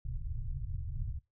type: low-pass noise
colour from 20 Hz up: pink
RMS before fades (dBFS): -37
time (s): 0.05-1.19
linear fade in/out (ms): 5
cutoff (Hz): 140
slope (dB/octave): 96
effects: noise-tail reverb RT60 0.2 s tail -20 dB re dry